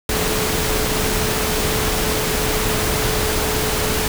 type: tone in noise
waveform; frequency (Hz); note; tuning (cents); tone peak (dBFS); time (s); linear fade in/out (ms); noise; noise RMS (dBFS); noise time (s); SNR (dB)
sine; 431.5; A4; -34; -25; 0.09-4.08; 2; pink; -20; 0.09-4.08; -8
effects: none